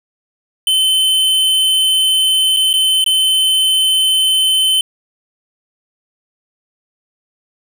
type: tone with dropouts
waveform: square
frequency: 3063 Hz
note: G7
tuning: 41 cents flat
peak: -11 dBFS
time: 0.67-4.81 s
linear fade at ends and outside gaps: 2 ms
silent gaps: 2.565-2.569 / 2.731-2.738 / 3.042-3.062 s
effects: none